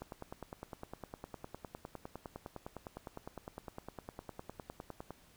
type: click train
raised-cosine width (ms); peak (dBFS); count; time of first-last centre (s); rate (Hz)
1; -29; 51; 0.02-5.106; 9.83
effects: pink hiss -64 dBFS RMS until 5.36 s